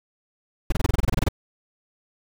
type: noise bursts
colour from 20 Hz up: brown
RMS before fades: -18 dBFS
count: 13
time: 0.7-1.286 s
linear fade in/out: 5 ms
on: 22 ms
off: 25 ms
effects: none